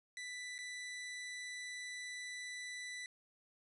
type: tone with dropouts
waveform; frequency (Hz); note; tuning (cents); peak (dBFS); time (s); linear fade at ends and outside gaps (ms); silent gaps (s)
sawtooth; 1983; B6; +7; -40; 0.17-3.06; 1; 0.581-0.588
effects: resampled to 24000 Hz